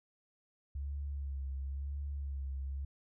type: tone with vibrato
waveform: sine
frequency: 69.3 Hz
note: C#2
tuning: in tune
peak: -36 dBFS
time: 0.75-2.85 s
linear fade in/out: 5 ms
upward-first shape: sine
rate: 0.97 Hz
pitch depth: 46 cents each way
effects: none